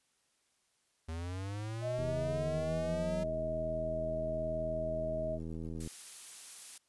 square linear sweep, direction up, 79 to 187.1 Hz, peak -38 dBFS, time 1.08-3.24 s, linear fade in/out 10 ms
sine tone, 631 Hz, D#5, 24 cents sharp, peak -34 dBFS, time 1.81-5.39 s, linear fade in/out 50 ms
click train, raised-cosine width 3 ms, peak -30 dBFS, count 316, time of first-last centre 1.99-5.874 s, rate 81.1 Hz
blue noise, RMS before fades -46 dBFS, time 5.8-6.78 s, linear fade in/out 5 ms
effects white hiss -75 dBFS RMS until 6.88 s + resampled to 24000 Hz

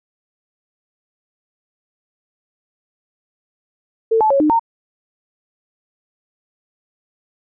sine tone with pitch steps, 448.6 / 866 / 552 / 303.8 / 917 Hz, A4 / A5 / C#5 / D#4 / A#5, +34 / -28 / -7 / -41 / -29 cents, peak -11 dBFS, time 4.11-4.595 s, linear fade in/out 10 ms, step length 97 ms, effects none

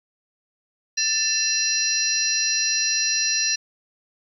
sine tone cluster, 1772 / 2692 / 4105 / 4976 / 5680 Hz, A6 / E7 / C8 / D#8 / F8, +12 / +36 / -34 / -1 / +28 cents, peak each -30 / -29 / -25 / -31 / -22 dBFS, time 0.97-3.56 s, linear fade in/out 10 ms, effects 9-bit

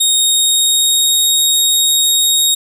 20% pulse tone with pitch glide, 3729 to 3751 Hz, A#7 to A#7, 0 to +10 cents, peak -4 dBFS, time 0-2.55 s, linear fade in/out 10 ms, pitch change +10 cents, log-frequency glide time 0.26-1.25 s, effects none

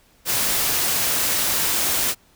white noise, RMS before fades -21 dBFS, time 0.25-2.15 s, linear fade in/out 50 ms, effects pink hiss -57 dBFS RMS until 2.35 s

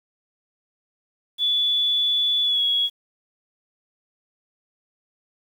sine tone with pitch glide, 3445 to 3339 Hz, A7 to G#7, -37 to +9 cents, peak -18 dBFS, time 1.38-2.9 s, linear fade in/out 50 ms, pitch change -54 cents, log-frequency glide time 2.43-2.62 s, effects 8-bit

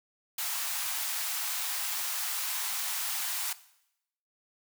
white high-pass noise, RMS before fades -33 dBFS, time 0.38-3.53 s, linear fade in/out 5 ms, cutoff 710 Hz, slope 48 dB/octave, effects noise-tail reverb RT60 0.8 s tail -17 dB re dry

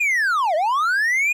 triangle linear two-way sweep, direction down then up, 2489 to 594 to 2489 Hz, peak -15 dBFS, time 0-1.33 s, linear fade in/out 10 ms, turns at 0.55 s, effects none

